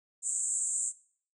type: band-pass noise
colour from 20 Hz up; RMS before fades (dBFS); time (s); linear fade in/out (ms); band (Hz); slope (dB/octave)
white; -32; 0.22-0.93; 50; 7200 to 8400; 96
effects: noise-tail reverb RT60 0.5 s tail -19 dB re dry